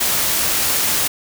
white noise, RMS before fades -18 dBFS, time 0-1.08 s, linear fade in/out 10 ms, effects none

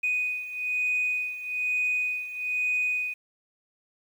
sine beating tone pair, 2489 / 2490.1 Hz, D#7 / D#7, 0 / +1 cents, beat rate 1.1 Hz, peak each -26 / -30 dBFS, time 0.03-3.14 s, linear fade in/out 10 ms, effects tanh soft clip ceiling -19 dBFS + 9-bit

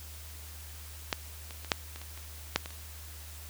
clicks, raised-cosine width 0.2 ms, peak -10 / -26 / -25 / -6 / -25 / -27 / -29 / -7 / -22 / -30 dBFS, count 10, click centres 1.128 / 1.508 / 1.647 / 1.718 / 1.96 / 2.016 / 2.176 / 2.56 / 2.659 / 2.706 s, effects added 76 Hz sine -45 dBFS peak until 3.49 s + white hiss -49 dBFS RMS until 3.49 s

